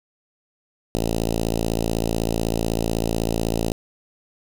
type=tone with notch filter; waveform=5% pulse; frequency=56 Hz; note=A1; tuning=31 cents sharp; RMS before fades=-23 dBFS; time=0.95-3.72 s; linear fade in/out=0 ms; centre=1600 Hz; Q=0.53; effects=none